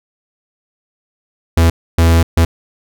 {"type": "tone bursts at uneven times", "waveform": "45% pulse", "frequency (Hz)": 83, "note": "E2", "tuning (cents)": 12, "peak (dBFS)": -7, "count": 3, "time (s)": [[1.57, 1.7], [1.98, 2.23], [2.37, 2.45]], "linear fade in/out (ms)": 5, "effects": []}